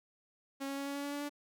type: tone with pitch steps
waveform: sawtooth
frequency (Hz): 274.1 / 276.3 / 278.6 / 280.8 / 283.1 / 285.4 / 287.7 / 290.1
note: C#4 / C#4 / C#4 / C#4 / C#4 / D4 / D4 / D4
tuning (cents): -19 / -6 / +9 / +22 / +37 / -49 / -36 / -21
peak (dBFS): -33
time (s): 0.6-1.296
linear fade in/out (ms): 20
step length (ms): 87
effects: none